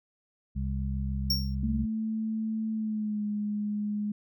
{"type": "harmonic tone", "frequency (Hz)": 66.8, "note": "C2", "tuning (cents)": 36, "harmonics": [1, 2, 3], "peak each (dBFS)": [-30, -35, -35], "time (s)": [0.55, 1.86], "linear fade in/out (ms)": 20}
{"type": "tone with exponential decay", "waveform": "square", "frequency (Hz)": 5510, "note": "F8", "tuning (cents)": -24, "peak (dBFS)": -22, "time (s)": [1.3, 1.55], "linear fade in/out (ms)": 5, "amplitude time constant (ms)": 54}
{"type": "tone with pitch glide", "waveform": "sine", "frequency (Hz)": [220, 208.4], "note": ["A3", "G#3"], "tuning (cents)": [0, 6], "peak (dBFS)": -28, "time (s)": [1.63, 4.12], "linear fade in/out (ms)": 5, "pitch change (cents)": -94, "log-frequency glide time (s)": [2.72, 3.24]}
{"effects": []}